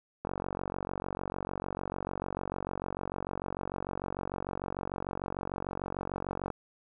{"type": "click train", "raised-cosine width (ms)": 1, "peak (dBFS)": -20, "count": 293, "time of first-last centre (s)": [0.25, 6.503], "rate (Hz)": 46.7, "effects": []}